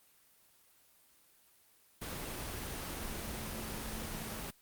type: tone in noise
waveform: sine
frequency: 220 Hz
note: A3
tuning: in tune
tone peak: -48 dBFS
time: 2.99-4.4 s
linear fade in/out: 10 ms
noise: pink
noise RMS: -41 dBFS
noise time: 2.01-4.51 s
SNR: -10 dB
effects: white hiss -66 dBFS RMS until 4.61 s + Opus 24 kbps